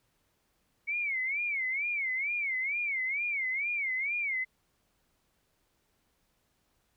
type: tone with vibrato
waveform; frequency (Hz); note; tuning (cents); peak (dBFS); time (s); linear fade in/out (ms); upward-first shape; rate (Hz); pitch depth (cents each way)
sine; 2217; C#7; 0; -29; 0.87-4.45; 20; sine; 2.2; 160
effects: pink hiss -74 dBFS RMS until 6.96 s